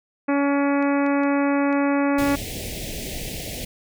harmonic tone, 282.1 Hz, C#4, 30 cents sharp, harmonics 1 / 2 / 3 / 4 / 5 / 6 / 7 / 8 / 9, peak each -19 / -25 / -29 / -31 / -33 / -35 / -36 / -37 / -38 dBFS, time 0.28-2.36 s, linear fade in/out 10 ms
clicks, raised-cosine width 0.2 ms, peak -28 dBFS, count 5, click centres 0.826 / 1.064 / 1.235 / 1.728 / 2.32 s
pink band-stop noise, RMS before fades -31 dBFS, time 2.18-3.65 s, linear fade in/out 5 ms, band 710 to 2000 Hz, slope 48 dB/octave
effects none

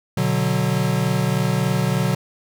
square chord, B minor, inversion none, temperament equal, 123.47 / 146.83 / 185 Hz, B2 / D3 / F#3, 0 / 0 / 0 cents, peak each -23 dBFS, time 0.17-2.15 s, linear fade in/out 5 ms, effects none

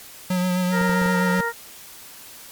square tone with vibrato, 181.6 Hz, F#3, 32 cents flat, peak -20 dBFS, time 0.3-1.41 s, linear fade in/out 5 ms, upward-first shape sine, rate 7.7 Hz, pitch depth 24 cents each way
harmonic tone, 466.2 Hz, A#4, in tune, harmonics 1 / 2 / 3 / 4, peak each -27 / -27 / -27 / -27 dBFS, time 0.71-1.53 s, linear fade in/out 50 ms
clicks, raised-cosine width 3 ms, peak -22 dBFS, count 5, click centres 0.813 / 0.895 / 1.016 / 1.06 / 1.394 s
effects white hiss -42 dBFS RMS until 2.51 s + MP3 96 kbps

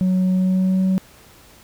sine tone with pitch glide, 185.1 to 188.23 Hz, F#3 to F#3, +1 to +30 cents, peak -12 dBFS, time 0.01-0.98 s, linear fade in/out 0 ms, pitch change +29 cents, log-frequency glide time 0.32-0.84 s, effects tanh soft clip ceiling -14 dBFS + pink hiss -48 dBFS RMS until 1.63 s

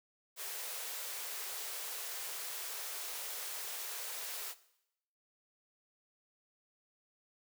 white high-pass noise, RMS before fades -42 dBFS, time 0.36-4.55 s, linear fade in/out 50 ms, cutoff 380 Hz, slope 96 dB/octave, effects noise-tail reverb RT60 0.8 s tail -17 dB re dry

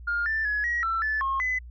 sine tone with pitch steps, 1412 / 1772 / 1690 / 1904 / 1339 / 1742 / 1079 / 2013 Hz, F6 / A6 / G#6 / A#6 / E6 / A6 / C#6 / B6, +19 / +12 / +30 / +36 / +27 / -18 / -47 / +33 cents, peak -23 dBFS, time 0.07-1.59 s, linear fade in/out 10 ms, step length 190 ms, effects tanh soft clip ceiling -19 dBFS + added 60 Hz sine -40 dBFS peak until 1.7 s

